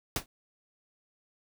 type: noise with exponential decay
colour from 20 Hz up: pink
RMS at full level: -25 dBFS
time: 0.16-0.26 s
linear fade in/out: 2 ms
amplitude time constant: 20 ms
effects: none